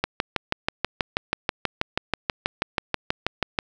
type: click train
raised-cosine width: 0.3 ms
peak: -5 dBFS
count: 23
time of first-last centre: 0.04-3.588 s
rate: 6.2 Hz
effects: none